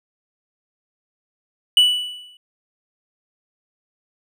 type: tone with exponential decay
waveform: triangle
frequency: 2960 Hz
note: F#7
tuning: in tune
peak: -6 dBFS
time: 1.77-2.37 s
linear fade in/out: 2 ms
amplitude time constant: 130 ms
effects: none